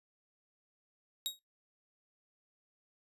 sawtooth tone with exponential decay, 3780 Hz, A#7, 23 cents sharp, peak -27 dBFS, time 1.26-1.39 s, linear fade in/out 0 ms, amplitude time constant 28 ms, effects noise-tail reverb RT60 0.2 s tail -22 dB re dry + resampled to 32000 Hz

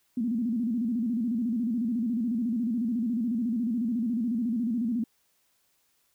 sine tone with vibrato, 233.1 Hz, A#3, in tune, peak -25 dBFS, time 0.17-5.04 s, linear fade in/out 5 ms, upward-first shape square, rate 14 Hz, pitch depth 110 cents each way, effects white hiss -70 dBFS RMS until 6.14 s

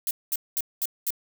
violet noise bursts, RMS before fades -26 dBFS, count 5, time 0.07-1.105 s, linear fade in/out 2 ms, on 39 ms, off 210 ms, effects none

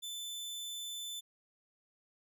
sawtooth tone, 3520 Hz, A7, in tune, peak -37 dBFS, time 0.02-1.21 s, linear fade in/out 20 ms, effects none

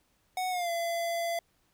square tone with pitch glide, 740 to 678.6 Hz, F#5 to F5, 0 to -50 cents, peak -30 dBFS, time 0.37-1.39 s, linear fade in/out 2 ms, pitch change -150 cents, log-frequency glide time 0.5-0.7 s, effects pink hiss -71 dBFS RMS until 1.73 s

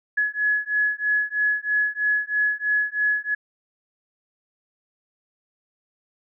sine beating tone pair, 1692 / 1695.1 Hz, G#6 / G#6, +32 / +35 cents, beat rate 3.1 Hz, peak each -23 dBFS, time 0.17-3.35 s, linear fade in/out 10 ms, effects none

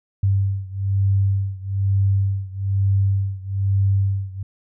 sine beating tone pair, 97.6 / 98.7 Hz, G2 / G2, -7 / +12 cents, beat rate 1.1 Hz, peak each -19 / -21 dBFS, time 0.23-4.43 s, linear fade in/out 5 ms, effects none

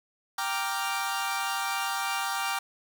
sawtooth chord, G minor seventh, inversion none, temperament equal, 784 / 932.3 / 1174.7 / 1396.9 Hz, G5 / Bb5 / D6 / F6, 0 / 0 / 0 / 0 cents, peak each -29 / -31 / -30 / -31 dBFS, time 0.38-2.59 s, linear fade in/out 5 ms, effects 8-bit

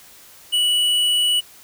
sine tone with tanh clipping, 2945 Hz, F#7, 9 cents flat, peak -17 dBFS, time 0.52-1.41 s, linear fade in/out 20 ms, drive 12 dB, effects white hiss -46 dBFS RMS until 1.63 s

